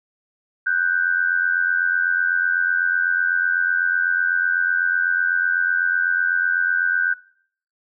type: tone pair together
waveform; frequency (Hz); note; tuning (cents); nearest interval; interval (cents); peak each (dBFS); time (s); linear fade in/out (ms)
sine; 1480 / 1568; F#6 / G6; 0 / 0; minor second; 100; -20; 0.66-7.14; 10
effects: noise-tail reverb RT60 0.6 s tail -22 dB re dry